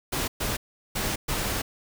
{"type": "noise bursts at uneven times", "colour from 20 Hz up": "pink", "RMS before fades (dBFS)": -28, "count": 4, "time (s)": [[0.12, 0.28], [0.4, 0.57], [0.95, 1.16], [1.28, 1.62]], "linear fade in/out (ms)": 10, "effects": []}